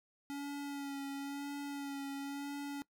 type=tone with vibrato; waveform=square; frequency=281.1 Hz; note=C#4; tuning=24 cents sharp; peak=-40 dBFS; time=0.3-2.82 s; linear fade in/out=0 ms; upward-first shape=sine; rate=0.98 Hz; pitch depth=23 cents each way; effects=noise-tail reverb RT60 0.1 s tail -21 dB re dry